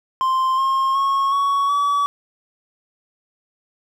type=tone with pitch steps; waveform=triangle; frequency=1046.5 / 1069.7 / 1093.5 / 1117.7 / 1142.5 Hz; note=C6 / C6 / C#6 / C#6 / D6; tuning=0 / +38 / -24 / +14 / -48 cents; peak=-14 dBFS; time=0.21-2.06 s; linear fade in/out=0 ms; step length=370 ms; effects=none

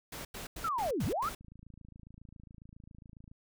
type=noise bursts; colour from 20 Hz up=pink; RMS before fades=-43 dBFS; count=6; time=0.12-1.35 s; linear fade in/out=5 ms; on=130 ms; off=90 ms
type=linear two-way sweep; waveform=sine; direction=down then up; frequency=1396.9 to 74 to 1396.9 Hz; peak=-30 dBFS; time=0.64-1.29 s; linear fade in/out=5 ms; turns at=1.05 s
type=click train; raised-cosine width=5 ms; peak=-40 dBFS; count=53; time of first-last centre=1.41-3.315 s; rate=27.3 Hz
effects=none

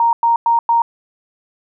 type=tone bursts; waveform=sine; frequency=931 Hz; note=A#5; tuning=2 cents flat; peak=-10 dBFS; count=4; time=0-0.82 s; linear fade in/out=2 ms; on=130 ms; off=100 ms; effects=none

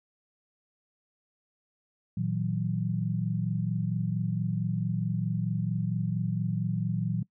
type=tone cluster; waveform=sine; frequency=116.2 / 160.2 / 184.7 Hz; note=A#2 / E3 / F#3; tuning=-5 / -49 / -3 cents; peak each=-31 dBFS; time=2.17-7.23 s; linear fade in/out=5 ms; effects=noise-tail reverb RT60 0.1 s tail -21 dB re dry

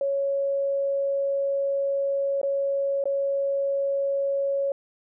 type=tone with dropouts; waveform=sine; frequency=554.4 Hz; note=C#5; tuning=in tune; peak=-22 dBFS; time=0.01-4.72 s; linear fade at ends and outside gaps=2 ms; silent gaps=2.415-2.431 / 3.04-3.055 s; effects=none

